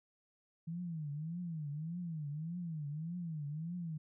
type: tone with vibrato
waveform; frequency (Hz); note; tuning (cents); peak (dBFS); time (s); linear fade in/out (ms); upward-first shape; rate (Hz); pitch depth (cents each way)
sine; 160; D#3; +49; -38; 0.67-3.98; 10; triangle; 1.7; 210
effects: none